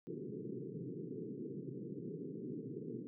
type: band-pass noise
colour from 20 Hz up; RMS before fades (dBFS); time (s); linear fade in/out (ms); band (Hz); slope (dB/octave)
white; -45; 0.07-3.07; 0; 120 to 450; 96
effects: none